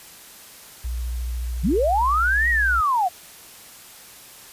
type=tone with vibrato; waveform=sine; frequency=60.3 Hz; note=B1; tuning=41 cents flat; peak=-24 dBFS; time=0.84-2.81 s; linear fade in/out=10 ms; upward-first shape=sine; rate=14 Hz; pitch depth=34 cents each way
type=linear two-way sweep; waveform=sine; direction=up then down; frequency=134.7 to 1933 to 686 Hz; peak=-17 dBFS; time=1.63-3.09 s; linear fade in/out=20 ms; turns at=2.49 s
effects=white hiss -44 dBFS RMS until 4.52 s + resampled to 32000 Hz